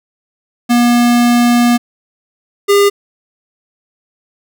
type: tone pair in turn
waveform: square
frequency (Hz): 240 / 403.6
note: B3 / G#4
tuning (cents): -49 / -49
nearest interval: major sixth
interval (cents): 900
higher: second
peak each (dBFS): -8 / -7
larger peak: second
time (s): 0.69-1.78 / 2.68-2.9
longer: first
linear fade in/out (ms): 20
effects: none